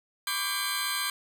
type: tone cluster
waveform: 20% pulse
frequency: 1006 / 1097 / 1172 / 1591 / 4077 Hz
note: B5 / C#6 / D6 / G6 / C8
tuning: +32 / -18 / -4 / +25 / -46 cents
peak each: -34 / -35 / -30 / -28 / -27 dBFS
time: 0.27-1.1 s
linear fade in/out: 2 ms
effects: none